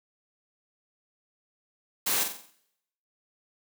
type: noise with echo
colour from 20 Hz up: white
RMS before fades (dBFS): -27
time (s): 2.06-2.24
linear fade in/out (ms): 10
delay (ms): 45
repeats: 6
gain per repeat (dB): -6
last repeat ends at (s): 2.51
effects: noise-tail reverb RT60 0.8 s tail -19 dB re dry + high-pass 200 Hz 12 dB/octave